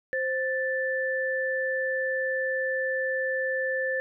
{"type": "tone pair together", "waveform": "sine", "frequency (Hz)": [523.3, 1760.2], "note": ["C5", "A6"], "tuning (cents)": [0, 0], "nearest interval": "octave + major sixth", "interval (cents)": 2100, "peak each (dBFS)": -28, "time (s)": [0.13, 4], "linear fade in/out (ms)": 0, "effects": []}